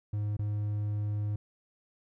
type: tone with dropouts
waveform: triangle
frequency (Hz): 104.3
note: G#2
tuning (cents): +8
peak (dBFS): -27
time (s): 0.13-1.36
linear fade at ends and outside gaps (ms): 5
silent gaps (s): 0.368-0.391
effects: none